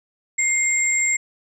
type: tone pair together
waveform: sine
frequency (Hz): 2117 / 7531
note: C7 / A#8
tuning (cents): +20 / +17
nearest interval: octave + minor seventh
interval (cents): 2197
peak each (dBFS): -20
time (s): 0.38-1.17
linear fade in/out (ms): 10
effects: none